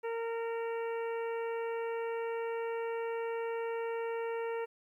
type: harmonic tone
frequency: 459.9 Hz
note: A#4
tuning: 23 cents flat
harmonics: 1 / 2 / 3 / 4 / 5 / 6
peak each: -34 / -42 / -48 / -49 / -51 / -53 dBFS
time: 0.03-4.66 s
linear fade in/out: 20 ms
effects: 12-bit